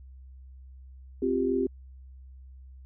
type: chord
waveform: sine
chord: C suspended fourth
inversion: none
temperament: just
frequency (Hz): 261.6 / 348.8 / 392.4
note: C4 / F4 / G4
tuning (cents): 0 / -2 / +2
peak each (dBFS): -28 / -30 / -27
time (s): 1.22-1.67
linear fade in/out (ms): 5
effects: added 65 Hz sine -45 dBFS peak until 2.85 s